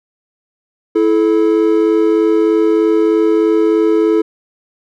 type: tone pair together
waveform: triangle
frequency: 329.6 / 432.8 Hz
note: E4 / A4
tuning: 0 / -29 cents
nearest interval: perfect fourth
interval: 471 cents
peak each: -10 dBFS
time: 0.95-4.22 s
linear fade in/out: 10 ms
effects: none